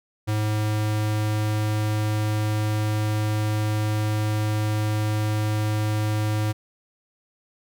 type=tone; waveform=square; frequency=106.8 Hz; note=G#2; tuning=49 cents sharp; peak=-22 dBFS; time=0.27-6.53 s; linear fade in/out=20 ms; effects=none

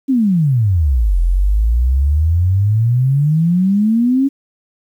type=exponential two-way sweep; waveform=sine; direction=down then up; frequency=280 to 41.74 to 280 Hz; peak=-10 dBFS; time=0.08-4.29 s; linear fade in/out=20 ms; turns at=1.2 s; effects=8-bit

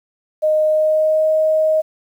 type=tone with pitch glide; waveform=sine; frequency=618 to 627 Hz; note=D#5 to D#5; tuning=-12 to +13 cents; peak=-12 dBFS; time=0.42-1.82 s; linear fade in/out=20 ms; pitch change=+25 cents; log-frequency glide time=0.66-1.3 s; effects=8-bit

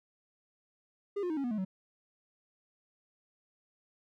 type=tone with pitch steps; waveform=triangle; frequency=404.3 / 356.1 / 313.6 / 276.1 / 243.2 / 214.2 / 188.61 Hz; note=G#4 / F4 / D#4 / C#4 / B3 / A3 / F#3; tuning=-46 / +34 / +14 / -7 / -26 / -46 / +33 cents; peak=-29 dBFS; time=1.16-1.65 s; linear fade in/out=10 ms; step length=70 ms; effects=none

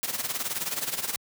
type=noise with tremolo; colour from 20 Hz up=white; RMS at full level=-28 dBFS; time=0.03-1.16 s; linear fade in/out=0 ms; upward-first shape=sine; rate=19 Hz; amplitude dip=75%; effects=high-pass 100 Hz 12 dB/octave

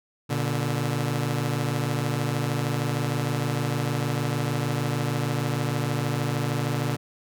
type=tone pair together; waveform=sawtooth; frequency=119.21 / 145.7 Hz; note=A#2 / D3; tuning=+39 / -13 cents; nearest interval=minor third; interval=348 cents; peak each=-23 dBFS; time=0.29-6.97 s; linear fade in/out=20 ms; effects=none

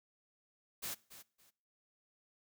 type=noise with echo; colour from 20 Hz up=white; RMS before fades=-41 dBFS; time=0.82-0.95 s; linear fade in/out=20 ms; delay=280 ms; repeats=2; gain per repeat=-13 dB; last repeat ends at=1.51 s; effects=noise-tail reverb RT60 0.5 s tail -22 dB re dry

